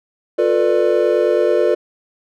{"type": "chord", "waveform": "triangle", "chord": "B half-diminished seventh", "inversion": "second", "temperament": "just", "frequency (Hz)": [355.6, 444.5, 493.9, 592.7], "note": ["F4", "A4", "B4", "D5"], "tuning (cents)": [31, 18, 0, 16], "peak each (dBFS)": -16, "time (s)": [0.38, 1.75], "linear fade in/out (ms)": 10, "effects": []}